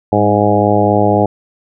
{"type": "harmonic tone with a mistuned harmonic", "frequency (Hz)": 103.83, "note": "G#2", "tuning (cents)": 0, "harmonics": [1, 2, 3, 4, 5, 6, 7, 8], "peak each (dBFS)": [-17, -17, -17, -17, -17, -17, -17, -17], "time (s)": [0.12, 1.26], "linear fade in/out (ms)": 5, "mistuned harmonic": 2, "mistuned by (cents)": -29, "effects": []}